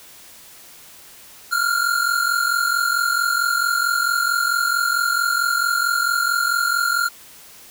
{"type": "tone pair together", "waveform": "square", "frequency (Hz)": [1380, 1424.5], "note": ["F6", "F6"], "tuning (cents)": [-21, 34], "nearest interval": "minor second", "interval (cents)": 55, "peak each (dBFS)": -21, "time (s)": [1.51, 7.09], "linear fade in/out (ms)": 20, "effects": ["white hiss -44 dBFS RMS until 7.7 s"]}